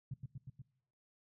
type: tone with echo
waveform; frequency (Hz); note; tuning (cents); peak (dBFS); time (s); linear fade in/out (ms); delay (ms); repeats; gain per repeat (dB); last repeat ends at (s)
sine; 132.2; C3; +18; -38; 0.11-0.14; 5; 120; 4; -2; 0.62
effects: noise-tail reverb RT60 0.7 s tail -21 dB re dry